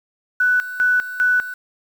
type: tone with tremolo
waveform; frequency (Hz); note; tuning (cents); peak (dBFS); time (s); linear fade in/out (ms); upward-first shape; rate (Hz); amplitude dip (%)
sine; 1489; F#6; +11; -13; 0.4-1.54; 5; square; 2.5; 80
effects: 7-bit